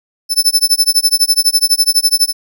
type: tone with tremolo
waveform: sawtooth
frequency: 5274 Hz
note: E8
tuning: in tune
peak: -3 dBFS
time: 0.29-2.33 s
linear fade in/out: 50 ms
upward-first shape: sine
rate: 12 Hz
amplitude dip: 100%
effects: none